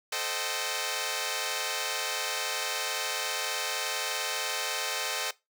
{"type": "chord", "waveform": "5% pulse", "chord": "A half-diminished seventh", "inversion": "none", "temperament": "equal with one note detuned", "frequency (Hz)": [440, 523.3, 622.3, 764.8], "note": ["A4", "C5", "Eb5", "G5"], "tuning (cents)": [0, 0, 0, -43], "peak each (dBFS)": -24, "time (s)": [0.12, 5.31], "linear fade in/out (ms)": 5, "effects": ["noise-tail reverb RT60 0.2 s tail -19 dB re dry"]}